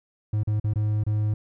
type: tone with dropouts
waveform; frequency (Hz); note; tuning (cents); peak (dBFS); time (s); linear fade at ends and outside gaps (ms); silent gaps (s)
triangle; 106.2; G#2; +39; -19; 0.33-1.34; 5; 0.434-0.473 / 0.599-0.642 / 0.736-0.757 / 1.037-1.065
effects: none